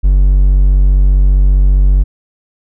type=tone; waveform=triangle; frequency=47.55 Hz; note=F#1; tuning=48 cents sharp; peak=-3 dBFS; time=0.03-2.04 s; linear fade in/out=20 ms; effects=none